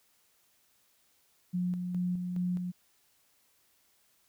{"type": "tone with tremolo", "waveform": "sine", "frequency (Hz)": 179.2, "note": "F3", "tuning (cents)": 45, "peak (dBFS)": -28, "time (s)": [1.53, 2.72], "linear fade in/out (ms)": 20, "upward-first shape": "square", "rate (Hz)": 2.4, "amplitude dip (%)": 40, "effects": ["white hiss -69 dBFS RMS until 4.28 s"]}